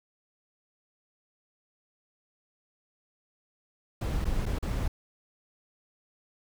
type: noise with dropouts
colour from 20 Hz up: brown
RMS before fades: -29 dBFS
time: 4.01-4.88 s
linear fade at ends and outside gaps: 5 ms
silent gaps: 4.245-4.252 / 4.457-4.462 / 4.587-4.625 s
effects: none